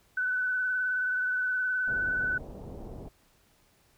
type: tone with vibrato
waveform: sine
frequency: 1500 Hz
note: F#6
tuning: 23 cents sharp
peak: -26 dBFS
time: 0.17-2.38 s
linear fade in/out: 5 ms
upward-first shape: sine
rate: 19 Hz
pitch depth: 24 cents each way
type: low-pass noise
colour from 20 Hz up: pink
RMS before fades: -42 dBFS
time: 1.87-3.09 s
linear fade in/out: 10 ms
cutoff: 710 Hz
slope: 24 dB/octave
effects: pink hiss -65 dBFS RMS until 3.97 s